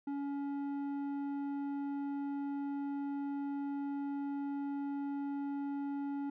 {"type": "tone with low-pass filter", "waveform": "square", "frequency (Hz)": 281.7, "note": "C#4", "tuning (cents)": 28, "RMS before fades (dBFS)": -38, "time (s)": [0.07, 6.3], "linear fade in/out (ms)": 5, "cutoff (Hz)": 850, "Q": 0.74, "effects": []}